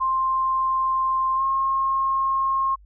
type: tone with pitch glide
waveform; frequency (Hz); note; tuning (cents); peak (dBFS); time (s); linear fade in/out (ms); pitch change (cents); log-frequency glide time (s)
sine; 1052 to 1074.1; C6 to C6; +9 to +45; -19; 0-2.76; 20; +36; 1.36-1.42
effects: added 50 Hz sine -47 dBFS peak until 2.85 s